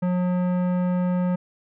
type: tone with tanh clipping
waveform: sine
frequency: 180 Hz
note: F#3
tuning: 47 cents flat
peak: -22 dBFS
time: 0.02-1.36 s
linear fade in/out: 10 ms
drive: 15 dB
effects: none